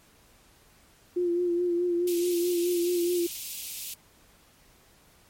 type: tone with vibrato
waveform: sine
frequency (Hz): 350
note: F4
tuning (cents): +4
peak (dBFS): -23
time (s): 1.16-3.27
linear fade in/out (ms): 10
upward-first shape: sine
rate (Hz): 4.7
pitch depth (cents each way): 34
type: high-pass noise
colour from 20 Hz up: white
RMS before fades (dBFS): -37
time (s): 2.07-3.94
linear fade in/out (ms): 5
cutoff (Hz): 2400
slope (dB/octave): 48
effects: pink hiss -59 dBFS RMS until 5.29 s + MP3 64 kbps